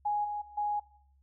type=tone with level steps; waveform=sine; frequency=830.6 Hz; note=G#5; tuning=in tune; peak=-27 / -32 / -47 / -28 dBFS; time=0.05-0.8 s; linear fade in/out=10 ms; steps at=0.24 / 0.41 / 0.57 s; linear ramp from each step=10 ms; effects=noise-tail reverb RT60 0.6 s tail -20 dB re dry + added 68 Hz sine -62 dBFS peak until 1.22 s